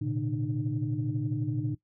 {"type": "tone cluster", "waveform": "sine", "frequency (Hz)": [114.2, 126.3, 144.6, 303], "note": ["A#2", "B2", "D3", "D#4"], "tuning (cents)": [-35, 39, -27, -46], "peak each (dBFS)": [-32, -33, -33, -33], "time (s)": [0.01, 1.75], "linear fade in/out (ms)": 10, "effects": ["noise-tail reverb RT60 0.1 s tail -18 dB re dry", "tanh soft clip ceiling -18 dBFS"]}